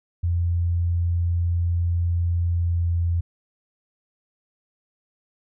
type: tone with pitch glide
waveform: sine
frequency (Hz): 86.1 to 85.46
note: F2 to F2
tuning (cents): -24 to -37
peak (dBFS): -19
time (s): 0.23-3.21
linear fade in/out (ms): 10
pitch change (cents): -13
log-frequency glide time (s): 2.48-2.87
effects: none